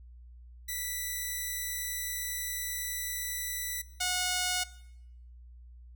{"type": "tone pair in turn", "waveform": "5% pulse", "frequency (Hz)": [1973, 727.6], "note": ["B6", "F#5"], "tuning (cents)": [-2, -29], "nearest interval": "octave + perfect fourth", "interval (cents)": 1727, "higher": "first", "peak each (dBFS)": [-23, -17], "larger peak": "second", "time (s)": [[0.68, 3.82], [4, 4.64]], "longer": "first", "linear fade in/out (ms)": 10, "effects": ["noise-tail reverb RT60 0.8 s tail -19 dB re dry", "added 60 Hz sine -48 dBFS peak until 5.95 s"]}